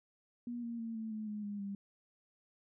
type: tone with pitch steps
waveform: sine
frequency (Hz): 240 / 233.7 / 227.6 / 221.6 / 215.8 / 210.1 / 204.6 / 199.27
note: B3 / A#3 / A#3 / A3 / A3 / G#3 / G#3 / G3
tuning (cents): -49 / +5 / -41 / +13 / -33 / +20 / -26 / +29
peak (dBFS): -38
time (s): 0.47-1.75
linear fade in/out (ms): 2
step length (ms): 160
effects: none